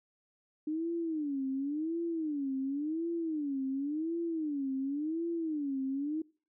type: tone with vibrato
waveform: sine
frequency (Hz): 300.1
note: D4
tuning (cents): +38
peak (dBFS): -31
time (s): 0.67-6.22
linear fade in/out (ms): 5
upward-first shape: sine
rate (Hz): 0.92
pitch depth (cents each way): 210
effects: noise-tail reverb RT60 0.4 s tail -24 dB re dry